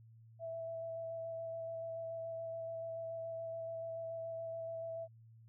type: tone with vibrato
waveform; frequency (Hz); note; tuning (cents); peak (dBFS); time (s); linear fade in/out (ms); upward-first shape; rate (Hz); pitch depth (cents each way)
sine; 659.3; E5; 0; -40; 0.39-5.08; 50; square; 7; 9
effects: added 113 Hz sine -57 dBFS peak until 5.48 s